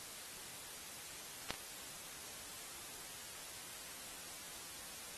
clicks, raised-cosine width 0.2 ms, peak -18 / -29 dBFS, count 2, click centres 1.506 / 1.54 s, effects white hiss -50 dBFS RMS until 5.17 s + AAC 32 kbps

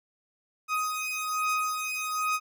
30% pulse beating tone pair, 1253 / 1254.2 Hz, D#6 / D#6, +12 / +13 cents, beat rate 1.2 Hz, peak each -28 dBFS, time 0.68-2.4 s, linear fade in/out 50 ms, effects none

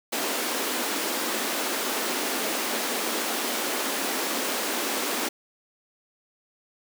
pink high-pass noise, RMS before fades -28 dBFS, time 0.12-5.29 s, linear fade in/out 10 ms, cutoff 230 Hz, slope 48 dB/octave, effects none

